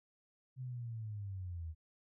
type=linear sweep; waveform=sine; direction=down; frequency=130.81 to 77.78 Hz; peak=-40 dBFS; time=0.56-1.75 s; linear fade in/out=50 ms; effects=none